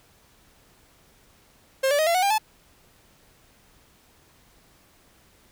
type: tone with pitch steps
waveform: 45% pulse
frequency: 533 / 577.9 / 626.6 / 679.3 / 736.6 / 798.6 / 865.9 Hz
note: C5 / D5 / D#5 / F5 / F#5 / G5 / A5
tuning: +32 / -28 / +12 / -48 / -8 / +32 / -28 cents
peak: -19 dBFS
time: 1.83-2.383 s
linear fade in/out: 10 ms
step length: 79 ms
effects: pink hiss -58 dBFS RMS until 5.51 s